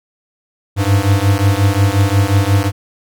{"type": "beating tone pair", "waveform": "square", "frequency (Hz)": [96.8, 102.4], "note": ["G2", "G#2"], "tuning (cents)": [-21, -24], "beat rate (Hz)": 5.6, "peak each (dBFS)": -14, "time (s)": [0.76, 2.72], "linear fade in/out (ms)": 50, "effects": []}